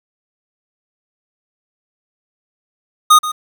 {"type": "tone with echo", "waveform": "square", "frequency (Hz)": 1238, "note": "D#6", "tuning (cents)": -9, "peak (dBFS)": -5, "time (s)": [3.1, 3.19], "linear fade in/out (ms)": 10, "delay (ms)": 130, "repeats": 1, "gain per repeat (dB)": -14, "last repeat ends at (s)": 3.32, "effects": ["7-bit"]}